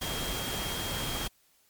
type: tone in noise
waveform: sine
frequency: 3239 Hz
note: G#7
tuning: 44 cents flat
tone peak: -38 dBFS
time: 0.01-1.28 s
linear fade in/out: 10 ms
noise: pink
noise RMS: -34 dBFS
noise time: 0.01-1.28 s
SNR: -7 dB
effects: white hiss -66 dBFS RMS until 1.69 s + MP3 96 kbps